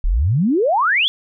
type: exponential sweep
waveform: sine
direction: up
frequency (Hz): 33 to 3527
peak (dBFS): -13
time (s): 0.04-1.08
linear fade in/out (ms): 0
effects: none